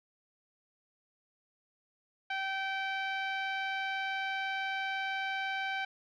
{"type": "tone with low-pass filter", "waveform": "10% pulse", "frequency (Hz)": 774, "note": "G5", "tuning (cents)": -22, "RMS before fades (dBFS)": -35, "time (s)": [2.3, 5.85], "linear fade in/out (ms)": 5, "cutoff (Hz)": 2200, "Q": 0.99, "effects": []}